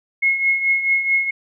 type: tone with tremolo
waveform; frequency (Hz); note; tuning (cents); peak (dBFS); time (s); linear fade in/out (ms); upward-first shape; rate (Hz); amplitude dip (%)
sine; 2168; C#7; -39; -12; 0.22-1.31; 10; triangle; 4.6; 70
effects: none